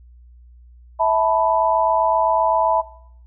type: chord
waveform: sine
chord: E suspended fourth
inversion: none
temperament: equal with one note detuned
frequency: 652.8 / 880 / 987.8 Hz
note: E5 / A5 / B5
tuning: -17 / 0 / 0 cents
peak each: -19 dBFS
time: 0.99-2.82 s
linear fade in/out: 20 ms
effects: noise-tail reverb RT60 0.7 s tail -19 dB re dry + added 60 Hz sine -43 dBFS peak until 3.26 s